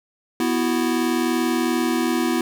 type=chord; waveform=square; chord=B suspended fourth; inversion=none; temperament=equal; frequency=246.9 / 329.6 / 370 Hz; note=B3 / E4 / F#4; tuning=0 / 0 / 0 cents; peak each=-23 / -23 / -28 dBFS; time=0.4-2.41 s; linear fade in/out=2 ms; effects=none

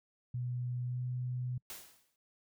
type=tone with pitch glide; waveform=sine; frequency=123.47 to 124.98 Hz; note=B2 to B2; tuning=0 to +21 cents; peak=-34 dBFS; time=0.34-1.58 s; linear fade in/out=5 ms; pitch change=+21 cents; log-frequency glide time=0.85-1 s
type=noise with exponential decay; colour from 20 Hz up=white; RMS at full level=-43 dBFS; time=1.7-2.16 s; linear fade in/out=1 ms; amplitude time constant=99 ms
effects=noise-tail reverb RT60 0.1 s tail -26 dB re dry

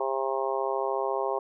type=harmonic tone; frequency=134 Hz; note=C3; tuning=42 cents sharp; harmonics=3 / 4 / 5 / 6 / 7 / 8; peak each=-31 / -32 / -33 / -34 / -34 / -35 dBFS; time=0-1.39 s; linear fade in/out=5 ms; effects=none

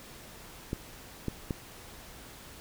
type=clicks; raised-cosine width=3 ms; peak=-18 dBFS; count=3; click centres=0.731 / 1.283 / 1.508 s; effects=pink hiss -49 dBFS RMS until 2.6 s

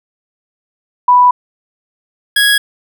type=tone pair in turn; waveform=sine / 25% pulse; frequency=987.8 / 1661.3 Hz; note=B5 / G#6; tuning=0 / 0 cents; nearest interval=major sixth; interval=900 cents; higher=second; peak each=-4 dBFS; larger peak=neither; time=1.08-1.31 / 2.36-2.58 s; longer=first; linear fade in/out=5 ms; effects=none

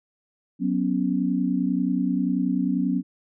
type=chord; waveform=sine; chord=F# suspended fourth; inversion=none; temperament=equal; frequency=185 / 246.9 / 277.2 Hz; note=F#3 / B3 / C#4; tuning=0 / 0 / 0 cents; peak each=-25 dBFS; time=0.59-3.03 s; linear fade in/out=50 ms; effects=none

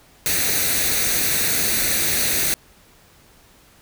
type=noise with comb filter; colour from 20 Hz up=white; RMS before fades=-20 dBFS; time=0.26-2.54 s; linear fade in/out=0 ms; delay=0.48 ms; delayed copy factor=+0.6; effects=pink hiss -52 dBFS RMS until 3.81 s

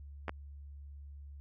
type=clicks; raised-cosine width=0.5 ms; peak=-21 dBFS; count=2; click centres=0.282 / 0.294 s; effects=added 71 Hz sine -46 dBFS peak until 1.4 s + Opus 48 kbps

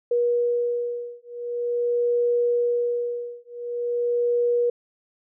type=beating tone pair; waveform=sine; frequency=480 / 480.45 Hz; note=B4 / B4; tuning=-49 / -48 cents; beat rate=0.45 Hz; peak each=-24 dBFS; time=0.11-4.7 s; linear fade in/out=5 ms; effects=none

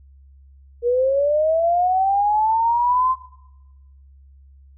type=linear sweep; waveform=sine; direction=up; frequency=470 to 1046.5 Hz; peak=-15 dBFS; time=0.82-3.16 s; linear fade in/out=50 ms; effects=noise-tail reverb RT60 1.0 s tail -20 dB re dry + added 68 Hz sine -45 dBFS peak until 4.77 s

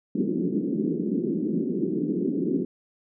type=band-pass noise; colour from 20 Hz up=pink; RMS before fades=-26 dBFS; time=0.15-2.65 s; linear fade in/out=5 ms; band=180 to 390 Hz; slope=48 dB/octave; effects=none

